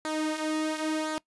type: tone with flanger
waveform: sawtooth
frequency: 311.1 Hz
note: D#4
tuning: in tune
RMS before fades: -30 dBFS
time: 0.05-1.18 s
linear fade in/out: 0 ms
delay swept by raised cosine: 0.35 to 4.55 ms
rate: 0.95 Hz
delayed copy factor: -0.6
effects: noise-tail reverb RT60 0.1 s tail -22 dB re dry + resampled to 24000 Hz